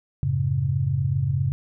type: tone cluster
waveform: sine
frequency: 91.5 / 108.4 / 136.3 Hz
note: F#2 / A2 / C#3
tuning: -19 / -25 / -29 cents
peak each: -27 / -27 / -22 dBFS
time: 0.23-1.52 s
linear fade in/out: 0 ms
effects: none